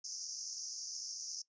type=band-pass noise; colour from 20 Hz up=white; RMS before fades=-44 dBFS; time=0.04-1.42 s; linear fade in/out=5 ms; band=5000 to 6500 Hz; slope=96 dB/octave; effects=noise-tail reverb RT60 0.1 s tail -20 dB re dry + resampled to 16000 Hz